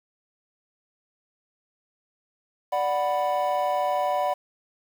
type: chord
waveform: triangle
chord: B minor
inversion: first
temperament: equal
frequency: 587.3 / 740 / 987.8 Hz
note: D5 / F#5 / B5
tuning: 0 / 0 / 0 cents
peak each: -24 / -23 / -26 dBFS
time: 2.72-4.34 s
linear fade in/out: 10 ms
effects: tanh soft clip ceiling -13 dBFS + 8-bit